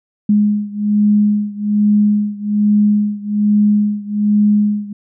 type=beating tone pair; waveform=sine; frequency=207.7 / 208.9 Hz; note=G#3 / G#3; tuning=0 / +10 cents; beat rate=1.2 Hz; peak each=-13 / -15 dBFS; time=0.29-4.93 s; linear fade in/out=5 ms; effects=none